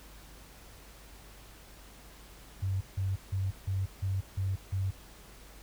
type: tone bursts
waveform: sine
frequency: 96 Hz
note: G2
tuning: 36 cents flat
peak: -28 dBFS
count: 7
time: 2.62-4.91 s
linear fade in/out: 10 ms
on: 190 ms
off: 160 ms
effects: added 50 Hz sine -53 dBFS peak until 5.62 s + pink hiss -54 dBFS RMS until 5.62 s